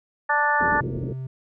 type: harmonic tone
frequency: 293.7 Hz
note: D4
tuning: in tune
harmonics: 2 / 3 / 4 / 5 / 6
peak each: -30 / -22 / -26 / -26 / -23 dBFS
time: 0.29-0.81 s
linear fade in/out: 10 ms
type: low-pass noise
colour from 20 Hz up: white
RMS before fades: -31 dBFS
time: 0.6-1.13 s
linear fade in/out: 5 ms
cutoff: 460 Hz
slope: 48 dB/octave
type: tone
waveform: triangle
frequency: 130.81 Hz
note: C3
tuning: in tune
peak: -27 dBFS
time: 0.8-1.27 s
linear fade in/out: 5 ms
effects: none